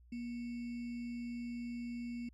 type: tone with sample-and-hold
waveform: sine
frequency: 238.4 Hz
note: A#3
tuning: 39 cents sharp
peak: -39 dBFS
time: 0.12-2.29 s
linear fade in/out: 5 ms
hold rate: 2450 Hz
effects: added 60 Hz sine -59 dBFS peak until 2.33 s + low-pass 5000 Hz 12 dB/octave